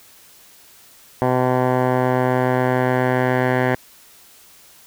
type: tone with low-pass filter sweep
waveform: 10% pulse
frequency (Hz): 127.2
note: C3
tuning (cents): -48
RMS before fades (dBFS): -18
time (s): 1.22-3.75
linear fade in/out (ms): 0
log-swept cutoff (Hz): 1100 to 1700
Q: 2.1
effects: white hiss -48 dBFS RMS until 4.86 s